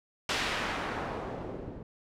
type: noise with low-pass filter sweep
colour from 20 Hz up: white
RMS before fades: -35 dBFS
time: 0.29-1.83 s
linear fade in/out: 2 ms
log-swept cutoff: 3800 to 270 Hz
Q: 0.84
effects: none